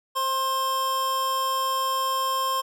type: tone pair together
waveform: square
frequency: 525.6 / 1060 Hz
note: C5 / C6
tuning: +8 / +22 cents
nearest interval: octave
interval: 1214 cents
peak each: -34 / -24 dBFS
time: 0.15-2.62 s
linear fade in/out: 20 ms
effects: none